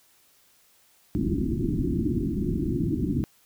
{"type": "low-pass noise", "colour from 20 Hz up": "white", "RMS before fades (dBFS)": -26, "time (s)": [1.15, 3.24], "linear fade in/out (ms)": 0, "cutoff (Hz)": 360, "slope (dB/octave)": 96, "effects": ["white hiss -61 dBFS RMS until 3.45 s"]}